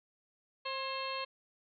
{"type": "harmonic tone with a mistuned harmonic", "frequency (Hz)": 532, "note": "C5", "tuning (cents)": 29, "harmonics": [1, 2, 3, 4, 5, 6, 7, 8], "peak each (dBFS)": [-42, -39, -49, -48, -43, -47, -52, -44], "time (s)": [0.65, 1.25], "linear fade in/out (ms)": 10, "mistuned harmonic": 3, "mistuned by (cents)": 65, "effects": []}